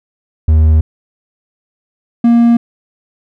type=tone pair in turn; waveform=triangle; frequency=78.4 / 234.9 Hz; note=D#2 / A#3; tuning=+14 / +13 cents; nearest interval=octave + perfect fifth; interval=1899 cents; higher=second; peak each=-3 dBFS; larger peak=neither; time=0.48-0.81 / 2.24-2.57 s; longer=neither; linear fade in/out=5 ms; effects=none